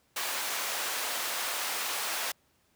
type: high-pass noise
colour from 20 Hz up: pink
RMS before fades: -33 dBFS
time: 0.16-2.32 s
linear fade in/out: 5 ms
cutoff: 820 Hz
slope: 12 dB/octave
effects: pink hiss -69 dBFS RMS until 2.75 s + high-pass 60 Hz 12 dB/octave